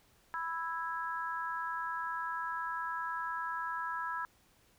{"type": "harmonic tone", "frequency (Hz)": 330, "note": "E4", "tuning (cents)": 2, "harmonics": [3, 4, 5], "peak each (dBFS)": [-38, -39, -40], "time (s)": [0.34, 4.25], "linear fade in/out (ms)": 0, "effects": ["pink hiss -67 dBFS RMS until 4.78 s"]}